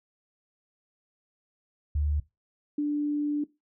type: tone pair in turn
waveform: sine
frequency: 74 / 294 Hz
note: D2 / D4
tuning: +14 / +2 cents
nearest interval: 2 octaves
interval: 2388 cents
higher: second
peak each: -24 dBFS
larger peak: neither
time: 1.95-2.2 / 2.78-3.44 s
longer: second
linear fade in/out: 5 ms
effects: noise-tail reverb RT60 0.2 s tail -18 dB re dry